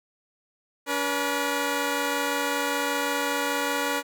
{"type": "tone pair together", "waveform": "10% pulse", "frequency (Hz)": [284.7, 482.9], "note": ["C#4", "B4"], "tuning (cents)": [46, -39], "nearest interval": "major sixth", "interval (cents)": 915, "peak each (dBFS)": -19, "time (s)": [0.86, 4.03], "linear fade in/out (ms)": 50, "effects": []}